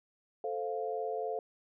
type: chord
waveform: sine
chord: F major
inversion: first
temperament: equal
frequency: 440 / 523.3 / 698.5 Hz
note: A4 / C5 / F5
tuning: 0 / 0 / 0 cents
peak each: -36 / -39 / -37 dBFS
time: 0.44-1.39 s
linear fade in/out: 2 ms
effects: none